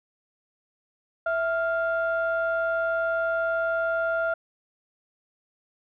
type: tone pair together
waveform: sine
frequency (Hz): 659.2 / 1396.9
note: E5 / F6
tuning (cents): 0 / 0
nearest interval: octave + minor second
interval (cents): 1300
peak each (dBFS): -24 / -26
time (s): 1.26-4.34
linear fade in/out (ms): 5
effects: tanh soft clip ceiling -16 dBFS